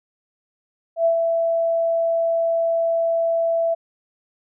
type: tone with ADSR envelope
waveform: sine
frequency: 665 Hz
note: E5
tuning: 15 cents sharp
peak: -13 dBFS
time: 0.96-3.75 s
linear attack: 94 ms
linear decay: 95 ms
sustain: -4 dB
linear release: 17 ms
effects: none